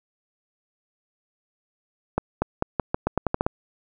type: accelerating click train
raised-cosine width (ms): 1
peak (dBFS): -7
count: 11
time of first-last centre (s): 2.18-3.465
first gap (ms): 240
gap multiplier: 0.85
effects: none